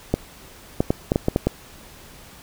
clicks, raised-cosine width 2 ms, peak -4 dBFS, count 8, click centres 0.14 / 0.805 / 0.905 / 1.119 / 1.159 / 1.284 / 1.361 / 1.47 s, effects pink hiss -45 dBFS RMS until 2.42 s

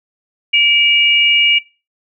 sine tone pair together, 2318 / 2860 Hz, D7 / F7, -23 / +41 cents, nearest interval major third, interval 364 cents, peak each -11 dBFS, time 0.53-1.59 s, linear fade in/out 10 ms, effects noise-tail reverb RT60 0.3 s tail -20 dB re dry

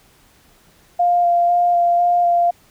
sine tone with vibrato, 698.5 Hz, F5, in tune, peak -12 dBFS, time 0.99-2.51 s, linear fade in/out 10 ms, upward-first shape square, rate 2 Hz, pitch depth 11 cents each way, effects pink hiss -53 dBFS RMS until 2.7 s

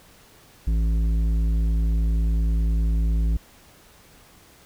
sine tone with tanh clipping, 55 Hz, A1, in tune, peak -20 dBFS, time 0.67-3.37 s, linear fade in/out 5 ms, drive 10 dB, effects pink hiss -52 dBFS RMS until 4.65 s

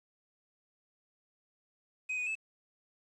triangle tone with pitch steps, 2515 / 2477 / 2610 Hz, D#7 / D#7 / E7, +18 / -8 / -18 cents, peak -31 dBFS, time 2.09-2.354 s, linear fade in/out 10 ms, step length 88 ms, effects resampled to 22050 Hz + 10-bit

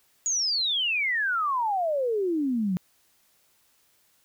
sine exponential sweep, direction down, 6890 to 174.61 Hz, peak -23 dBFS, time 0.26-2.77 s, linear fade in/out 0 ms, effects white hiss -65 dBFS RMS until 4.24 s

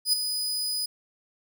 sawtooth tone with ADSR envelope, 4978 Hz, D#8, in tune, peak -15 dBFS, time 0.05-0.86 s, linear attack 81 ms, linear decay 7 ms, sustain -9 dB, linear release 8 ms, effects none

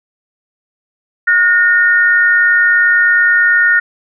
sine tone pair together, 1445 / 1834.3 Hz, F#6 / A#6, -41 / -28 cents, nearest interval major third, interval 413 cents, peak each -10 dBFS, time 1.27-3.8 s, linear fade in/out 10 ms, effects none

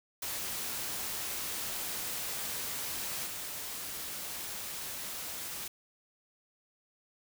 white noise with level steps, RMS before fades -37 / -40 dBFS, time 0.22-5.68 s, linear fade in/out 5 ms, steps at 3.26 s, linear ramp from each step 10 ms, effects none

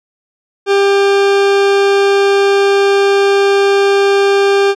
40% pulse tone, 397.6 Hz, G4, 25 cents sharp, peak -7 dBFS, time 0.66-4.75 s, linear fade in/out 50 ms, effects low-pass 5000 Hz 12 dB/octave

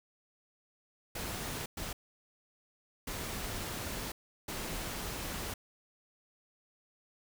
pink noise bursts at uneven times, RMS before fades -39 dBFS, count 4, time 1.15-1.66 / 1.77-1.93 / 3.07-4.12 / 4.48-5.54 s, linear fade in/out 5 ms, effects none

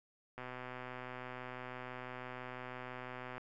click train, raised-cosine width 0.5 ms, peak -30 dBFS, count 379, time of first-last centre 0.38-3.38 s, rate 126 Hz, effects none

